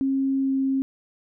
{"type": "tone with pitch glide", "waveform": "sine", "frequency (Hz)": [270, 268.3], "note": ["C#4", "C4"], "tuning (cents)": [-45, 44], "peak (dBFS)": -20, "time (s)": [0.01, 0.82], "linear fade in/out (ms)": 0, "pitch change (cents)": -11, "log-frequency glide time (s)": [0.42, 0.5], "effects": []}